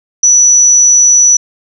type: tone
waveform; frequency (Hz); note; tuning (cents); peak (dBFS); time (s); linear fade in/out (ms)
sine; 5920; F#8; 0; -3; 0.23-1.37; 5
effects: none